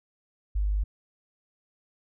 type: tone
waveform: sine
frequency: 50.6 Hz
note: G#1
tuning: 44 cents flat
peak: -23 dBFS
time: 0.55-0.84 s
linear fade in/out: 10 ms
effects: none